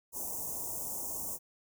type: band-stop noise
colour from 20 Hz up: white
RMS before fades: -38 dBFS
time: 0.12-1.39 s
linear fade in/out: 50 ms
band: 1000 to 6100 Hz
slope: 48 dB/octave
effects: none